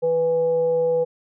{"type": "tone with frequency modulation", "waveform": "sine", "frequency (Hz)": 493.9, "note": "B4", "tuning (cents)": 0, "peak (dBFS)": -17, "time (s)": [0.02, 1.05], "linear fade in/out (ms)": 20, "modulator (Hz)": 331, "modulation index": 0.26, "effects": []}